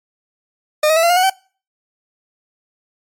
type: tone with pitch steps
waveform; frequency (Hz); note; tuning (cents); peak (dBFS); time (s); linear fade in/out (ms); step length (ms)
40% pulse; 608 / 632 / 656.9 / 682.9 / 709.8 / 737.8 / 766.9; D#5 / D#5 / E5 / F5 / F5 / F#5 / G5; -40 / +27 / -6 / -39 / +28 / -5 / -38; -10; 0.83-1.299; 5; 67
effects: noise-tail reverb RT60 0.4 s tail -24 dB re dry + MP3 64 kbps